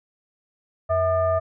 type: tone with frequency modulation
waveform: sine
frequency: 650 Hz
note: E5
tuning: 24 cents flat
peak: -18 dBFS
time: 0.89-1.4 s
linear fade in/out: 20 ms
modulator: 560 Hz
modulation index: 0.76
effects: none